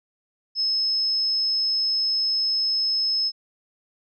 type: tone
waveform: sine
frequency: 5190 Hz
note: E8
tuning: 28 cents flat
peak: -20 dBFS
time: 0.55-3.32 s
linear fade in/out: 50 ms
effects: none